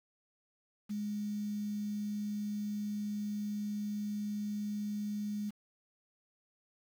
sine tone with quantisation, 207.7 Hz, G#3, in tune, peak -34 dBFS, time 0.89-5.51 s, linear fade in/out 20 ms, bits 9, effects none

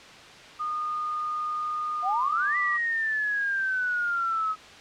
sine tone with pitch glide, 1225 to 1184 Hz, D#6 to D6, -27 to +14 cents, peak -27 dBFS, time 0.59-2.78 s, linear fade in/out 20 ms, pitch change -59 cents, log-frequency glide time 1.93-2.46 s
sine exponential two-way sweep, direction up then down, 697 to 1983 to 1268 Hz, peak -24 dBFS, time 2.02-4.56 s, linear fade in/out 50 ms, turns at 2.57 s
effects white hiss -46 dBFS RMS until 4.8 s + low-pass 4000 Hz 12 dB/octave

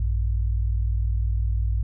sine tone pair together, 57.22 / 97.1 Hz, A#1 / G2, -31 / -16 cents, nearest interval major sixth, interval 915 cents, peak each -21 / -27 dBFS, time 0-1.83 s, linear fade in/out 5 ms, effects none

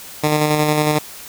10% pulse tone with tremolo, 151.3 Hz, D#3, 48 cents flat, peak -5 dBFS, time 0.23-0.99 s, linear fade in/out 10 ms, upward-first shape square, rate 11 Hz, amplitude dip 30%, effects white hiss -36 dBFS RMS until 1.28 s

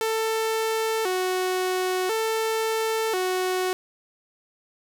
sawtooth tone with vibrato, 405.1 Hz, G#4, 43 cents flat, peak -19 dBFS, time 0.01-3.73 s, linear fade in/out 0 ms, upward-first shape square, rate 0.48 Hz, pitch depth 160 cents each way, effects none

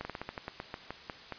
slowing click train, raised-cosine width 0.5 ms, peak -22 dBFS, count 13, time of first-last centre 0.01-1.323 s, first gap 40 ms, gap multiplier 1.17, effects white hiss -50 dBFS RMS until 1.38 s + resampled to 11025 Hz

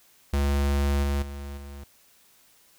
square tone with level steps, 70.5 Hz, C#2, 30 cents sharp, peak -22 / -24 / -35 / -39 dBFS, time 0.33-1.84 s, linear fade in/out 5 ms, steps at 1.03 / 1.22 / 1.57 s, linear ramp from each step 5 ms, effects white hiss -59 dBFS RMS until 2.78 s

